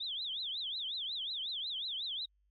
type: tone with vibrato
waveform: sine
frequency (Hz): 3520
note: A7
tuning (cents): 0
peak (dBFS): -36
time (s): 0-2.26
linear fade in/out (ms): 10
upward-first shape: triangle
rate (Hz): 5.5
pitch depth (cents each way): 280
effects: added 50 Hz sine -70 dBFS peak until 2.5 s + AAC 32 kbps